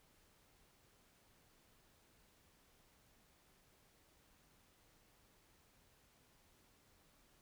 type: silence
effects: pink hiss -71 dBFS RMS until 7.41 s